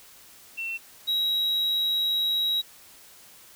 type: tone pair in turn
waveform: sine / triangle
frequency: 2702 / 3845 Hz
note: E7 / B7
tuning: +42 / -47 cents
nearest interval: tritone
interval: 611 cents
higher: second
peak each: -29 / -21 dBFS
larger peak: second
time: 0.57-0.78 / 1.07-2.62 s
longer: second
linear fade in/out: 20 ms
effects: white hiss -51 dBFS RMS until 3.55 s